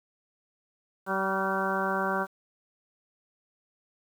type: harmonic tone with a mistuned harmonic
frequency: 192 Hz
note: G3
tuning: 36 cents flat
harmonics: 1 / 2 / 3 / 4 / 5 / 6 / 7 / 8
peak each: -34 / -34 / -34 / -34 / -34 / -34 / -34 / -34 dBFS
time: 1.06-2.27 s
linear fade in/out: 50 ms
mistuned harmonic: 7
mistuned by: +56 cents
effects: 9-bit